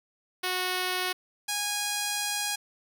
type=tone pair in turn; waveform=5% pulse; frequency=366.9 / 823.7 Hz; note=F#4 / G#5; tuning=-15 / -14 cents; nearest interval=octave + major second; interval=1401 cents; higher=second; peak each=-16 dBFS; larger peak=neither; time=0.43-1.13 / 1.48-2.56 s; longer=second; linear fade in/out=10 ms; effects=none